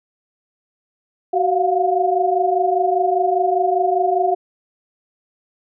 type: tone cluster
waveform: sine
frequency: 375.3 / 693 / 718 Hz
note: F#4 / F5 / F5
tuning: +25 / -14 / +48 cents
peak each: -19 dBFS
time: 1.33-4.35 s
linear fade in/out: 10 ms
effects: none